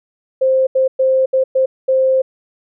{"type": "tone bursts at uneven times", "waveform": "sine", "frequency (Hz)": 525, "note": "C5", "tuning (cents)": 6, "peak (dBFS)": -10, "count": 6, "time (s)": [[0.41, 0.67], [0.75, 0.88], [0.99, 1.26], [1.33, 1.44], [1.55, 1.66], [1.88, 2.22]], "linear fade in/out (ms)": 10, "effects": []}